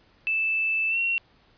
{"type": "tone with pitch glide", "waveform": "sine", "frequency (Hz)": [2637, 2732], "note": ["E7", "F7"], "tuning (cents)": [0, -39], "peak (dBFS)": -22, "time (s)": [0.27, 1.18], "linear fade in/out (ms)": 0, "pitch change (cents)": 61, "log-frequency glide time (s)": [0.89, 0.98], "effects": ["pink hiss -60 dBFS RMS until 1.57 s", "resampled to 11025 Hz"]}